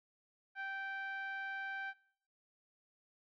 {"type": "tone with low-pass filter", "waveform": "10% pulse", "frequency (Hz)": 780, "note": "G5", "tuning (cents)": -9, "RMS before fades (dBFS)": -42, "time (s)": [0.55, 1.94], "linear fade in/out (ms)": 50, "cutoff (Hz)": 1600, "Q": 2.6, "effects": ["noise-tail reverb RT60 0.7 s tail -26 dB re dry"]}